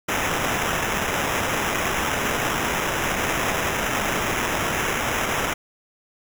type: noise with sample-and-hold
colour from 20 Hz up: white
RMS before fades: -24 dBFS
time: 0.08-5.54 s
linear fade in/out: 10 ms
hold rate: 4410 Hz
effects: none